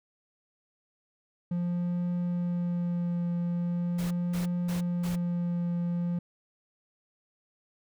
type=tone with vibrato; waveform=triangle; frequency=174.61 Hz; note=F3; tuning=in tune; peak=-25 dBFS; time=1.51-6.19 s; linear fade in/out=5 ms; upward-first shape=triangle; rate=0.41 Hz; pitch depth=15 cents each way
type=noise bursts; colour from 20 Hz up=pink; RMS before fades=-41 dBFS; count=4; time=3.98-5.16 s; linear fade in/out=10 ms; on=130 ms; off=220 ms
effects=none